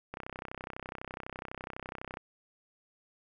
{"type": "click train", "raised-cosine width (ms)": 0.5, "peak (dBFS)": -24, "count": 66, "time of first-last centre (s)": [0.14, 2.171], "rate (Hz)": 32, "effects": []}